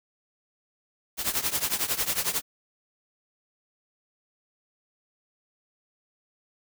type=noise with tremolo; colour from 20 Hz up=white; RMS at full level=-24 dBFS; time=1.17-2.42 s; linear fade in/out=50 ms; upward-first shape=triangle; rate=11 Hz; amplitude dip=90%; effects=none